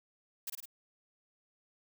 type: noise with echo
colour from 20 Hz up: blue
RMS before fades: -38 dBFS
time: 0.47-0.5 s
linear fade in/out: 5 ms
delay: 52 ms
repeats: 3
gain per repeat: -3 dB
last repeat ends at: 0.656 s
effects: none